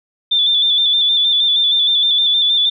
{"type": "tone with vibrato", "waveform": "sine", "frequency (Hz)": 3520, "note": "A7", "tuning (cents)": 0, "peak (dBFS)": -11, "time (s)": [0.31, 2.7], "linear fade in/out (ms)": 10, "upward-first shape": "square", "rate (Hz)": 6.4, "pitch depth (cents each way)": 33, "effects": []}